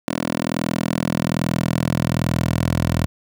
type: tone with high-pass filter sweep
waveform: 10% pulse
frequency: 41.2 Hz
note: E1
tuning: in tune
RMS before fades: -21 dBFS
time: 0.08-3.06 s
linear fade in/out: 0 ms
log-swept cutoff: 270 to 87 Hz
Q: 1.4
effects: none